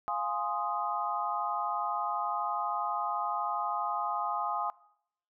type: chord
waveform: sine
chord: F minor seventh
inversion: none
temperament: equal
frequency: 698.5 / 830.6 / 1046.5 / 1244.5 Hz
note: F5 / Ab5 / C6 / Eb6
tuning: 0 / 0 / 0 / 0 cents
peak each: -37 / -34 / -36 / -34 dBFS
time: 0.08-4.7 s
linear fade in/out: 0 ms
effects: noise-tail reverb RT60 0.7 s tail -21 dB re dry